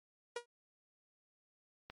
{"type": "tone with exponential decay", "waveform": "sawtooth", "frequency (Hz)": 478, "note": "A#4", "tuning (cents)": 43, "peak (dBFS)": -31, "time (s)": [0.36, 0.46], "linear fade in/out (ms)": 5, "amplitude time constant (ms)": 20}
{"type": "click", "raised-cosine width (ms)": 0.3, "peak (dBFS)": -31, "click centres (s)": 1.9}
{"effects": ["MP3 48 kbps"]}